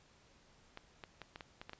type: clicks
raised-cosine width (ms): 0.3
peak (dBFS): -30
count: 8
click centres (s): 0.774 / 1.038 / 1.217 / 1.359 / 1.408 / 1.615 / 1.695 / 1.733
effects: pink hiss -66 dBFS RMS until 1.79 s + resampled to 16000 Hz